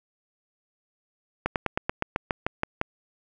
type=slowing click train; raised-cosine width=0.5 ms; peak=-9 dBFS; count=11; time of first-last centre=1.46-2.814 s; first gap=98 ms; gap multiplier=1.07; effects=none